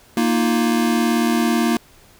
square chord, Bb suspended fourth, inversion none, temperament equal, 233.1 / 311.1 / 349.2 Hz, Bb3 / Eb4 / F4, 0 / 0 / 0 cents, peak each -18 / -23 / -24 dBFS, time 0.17-1.77 s, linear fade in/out 2 ms, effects pink hiss -50 dBFS RMS until 2.19 s

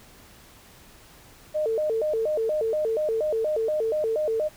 sine tone with vibrato, 523.3 Hz, C5, in tune, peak -22 dBFS, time 1.54-4.49 s, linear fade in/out 20 ms, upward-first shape square, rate 4.2 Hz, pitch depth 270 cents each way, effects pink hiss -51 dBFS RMS until 4.56 s

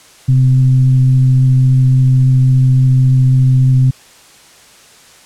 sine tone with frequency modulation, 130.1 Hz, C3, 9 cents flat, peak -6 dBFS, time 0.28-3.91 s, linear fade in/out 10 ms, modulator 123 Hz, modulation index 0.28, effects white hiss -42 dBFS RMS until 5.25 s + low-pass 9000 Hz 12 dB/octave

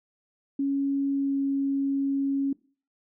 sine tone with pitch glide, 277.2 to 275.6 Hz, C#4 to C#4, 0 to -10 cents, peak -23 dBFS, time 0.59-2.53 s, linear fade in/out 5 ms, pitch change -10 cents, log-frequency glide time 1.13-1.37 s, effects noise-tail reverb RT60 0.4 s tail -21 dB re dry

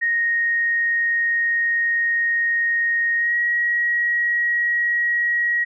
sine tone with pitch glide, 1864.7 to 1901.7 Hz, A#6 to A#6, 0 to +34 cents, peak -17 dBFS, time 0.01-5.65 s, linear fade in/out 20 ms, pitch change +34 cents, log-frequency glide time 3.17-3.36 s, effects none

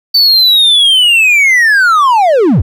triangle linear sweep, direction down, 4570 to 58.27 Hz, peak -3 dBFS, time 0.14-2.62 s, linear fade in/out 10 ms, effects none

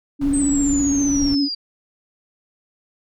sine tone with vibrato, 281.6 Hz, C#4, 27 cents sharp, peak -16 dBFS, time 0.19-1.49 s, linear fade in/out 50 ms, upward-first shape sine, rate 15 Hz, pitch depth 36 cents each way
brown noise, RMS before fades -29 dBFS, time 0.21-1.35 s, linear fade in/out 5 ms
sine linear sweep, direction down, 8310 to 4700 Hz, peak -23 dBFS, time 0.33-1.55 s, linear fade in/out 10 ms
effects none

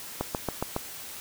click train, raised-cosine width 1 ms, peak -13 dBFS, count 5, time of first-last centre 0.21-0.764 s, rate 7.22 Hz, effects white hiss -41 dBFS RMS until 1.2 s

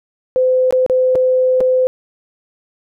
sine tone with dropouts, 512 Hz, C5, 38 cents flat, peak -10 dBFS, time 0.36-1.87 s, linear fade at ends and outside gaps 0 ms, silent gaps 0.708-0.725 / 0.863-0.898 / 1.152-1.156 / 1.605-1.61 s, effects none

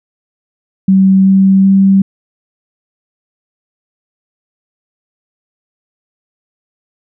sine tone with pitch steps, 191.5 / 192.83 / 194.17 Hz, G3 / G3 / G3, -40 / -28 / -16 cents, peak -4 dBFS, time 0.88-2.02 s, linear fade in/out 5 ms, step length 380 ms, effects none

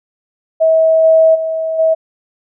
sine tone with level steps, 644 Hz, E5, 41 cents flat, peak -7 / -5 / -15 / -8 dBFS, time 0.6-1.95 s, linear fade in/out 20 ms, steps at 1.03 / 1.34 / 1.78 s, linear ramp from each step 20 ms, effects none

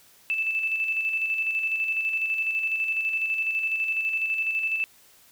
sine tone with tremolo, 2637 Hz, E7, in tune, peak -22 dBFS, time 0.3-4.84 s, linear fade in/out 0 ms, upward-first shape square, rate 12 Hz, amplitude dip 40%, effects white hiss -56 dBFS RMS until 5.31 s

